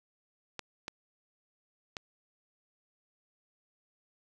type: clicks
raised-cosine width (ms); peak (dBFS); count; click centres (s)
0.2; -20; 3; 0.593 / 0.881 / 1.968
effects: none